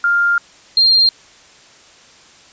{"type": "tone pair in turn", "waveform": "sine", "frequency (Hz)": [1400, 4195], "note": ["F6", "C8"], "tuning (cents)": [4, 4], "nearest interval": "octave + perfect fifth", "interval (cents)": 1900, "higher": "second", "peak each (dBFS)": [-11, -8], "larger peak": "second", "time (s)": [[0.04, 0.38], [0.77, 1.09]], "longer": "first", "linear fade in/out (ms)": 2, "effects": ["white hiss -45 dBFS RMS until 2.52 s", "resampled to 16000 Hz"]}